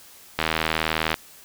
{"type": "click train", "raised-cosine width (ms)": 0.3, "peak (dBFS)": -5, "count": 61, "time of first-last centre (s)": [0.39, 1.142], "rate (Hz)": 79.8, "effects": ["white hiss -48 dBFS RMS until 1.44 s"]}